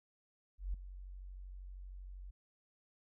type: tone with ADSR envelope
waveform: sine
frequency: 46.4 Hz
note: F#1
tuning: 6 cents sharp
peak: -33 dBFS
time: 0.58-2.31 s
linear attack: 160 ms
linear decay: 4 ms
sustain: -13 dB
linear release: 10 ms
effects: none